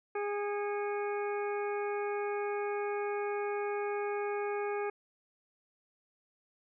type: harmonic tone with a mistuned harmonic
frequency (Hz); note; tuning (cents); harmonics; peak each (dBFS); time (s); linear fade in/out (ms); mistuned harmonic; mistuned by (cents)
410.5; G#4; -20; 1 / 2 / 3 / 4 / 5 / 6; -33 / -39 / -43 / -45 / -47 / -49; 0.15-4.9; 5; 5; +110
effects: none